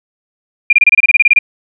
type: tone bursts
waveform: sine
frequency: 2400 Hz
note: D7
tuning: 37 cents sharp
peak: -3 dBFS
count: 13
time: 0.7-1.389 s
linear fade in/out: 5 ms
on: 29 ms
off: 26 ms
effects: none